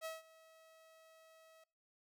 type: tone with ADSR envelope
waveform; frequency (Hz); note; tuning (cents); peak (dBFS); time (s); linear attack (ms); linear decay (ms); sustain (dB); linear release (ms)
sawtooth; 644; E5; -41; -37; 0.01-1.64; 41; 170; -21; 5
effects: noise-tail reverb RT60 0.4 s tail -24 dB re dry